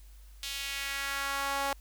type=tone with high-pass filter sweep; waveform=sawtooth; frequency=277.2 Hz; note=C#4; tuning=in tune; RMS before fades=-34 dBFS; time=0.43-1.73 s; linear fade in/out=2 ms; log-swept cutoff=3400 to 750 Hz; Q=1.6; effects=added 50 Hz sine -49 dBFS peak until 1.8 s + white hiss -63 dBFS RMS until 1.8 s